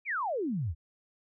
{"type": "exponential sweep", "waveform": "sine", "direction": "down", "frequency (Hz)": [2500, 69.3], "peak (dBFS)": -29, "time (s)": [0.05, 0.75], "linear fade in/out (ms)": 50, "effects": []}